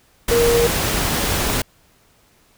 sine tone in noise, 470 Hz, A#4, 14 cents sharp, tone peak -13 dBFS, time 0.31-0.67 s, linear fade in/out 5 ms, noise pink, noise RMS -20 dBFS, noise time 0.28-1.62 s, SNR +4 dB, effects pink hiss -56 dBFS RMS until 2.57 s

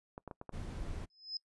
clicks, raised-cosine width 1 ms, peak -30 dBFS, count 5, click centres 0.179 / 0.277 / 0.312 / 0.414 / 0.493 s
brown noise, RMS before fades -41 dBFS, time 0.52-1.06 s, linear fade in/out 20 ms
sine tone with exponential growth, 5100 Hz, D#8, 42 cents sharp, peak -33 dBFS, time 1.1-1.37 s, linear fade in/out 2 ms, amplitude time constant 58 ms
effects noise-tail reverb RT60 0.1 s tail -24 dB re dry + resampled to 24000 Hz

